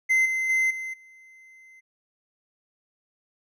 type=tone with level steps; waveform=triangle; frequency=2066 Hz; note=C7; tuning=22 cents flat; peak=-16 / -22 / -18 / -29 / -47 dBFS; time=0.09-1.81 s; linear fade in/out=20 ms; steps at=0.25 / 0.49 / 0.7 / 0.93 s; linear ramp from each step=10 ms; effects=none